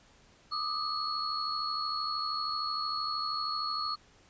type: tone cluster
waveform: sine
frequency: 1190 / 1263 / 4347 Hz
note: D6 / D#6 / C#8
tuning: +22 / +26 / -35 cents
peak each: -36 / -36 / -34 dBFS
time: 0.51-3.96 s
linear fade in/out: 20 ms
effects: pink hiss -61 dBFS RMS until 4.29 s + resampled to 16000 Hz